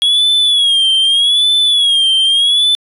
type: tone with vibrato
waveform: triangle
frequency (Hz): 3322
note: G#7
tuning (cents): 0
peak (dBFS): -7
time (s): 0.02-2.75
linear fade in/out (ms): 0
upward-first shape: sine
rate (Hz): 0.82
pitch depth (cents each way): 99
effects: resampled to 32000 Hz